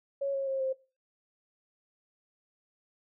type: tone with pitch steps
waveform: sine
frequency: 554.4 / 545.2 / 536.1 / 527.2 Hz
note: C#5 / C#5 / C5 / C5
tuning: 0 / -29 / +42 / +13 cents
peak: -28 dBFS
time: 0.21-0.73 s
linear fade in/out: 10 ms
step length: 130 ms
effects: noise-tail reverb RT60 0.3 s tail -19 dB re dry